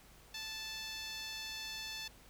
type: tone with band-pass filter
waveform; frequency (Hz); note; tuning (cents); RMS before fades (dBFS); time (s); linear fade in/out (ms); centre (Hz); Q
10% pulse; 878; A5; -4; -44; 0.34-2.08; 5; 4800; 0.74
effects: added 50 Hz sine -63 dBFS peak until 2.29 s + pink hiss -61 dBFS RMS until 2.29 s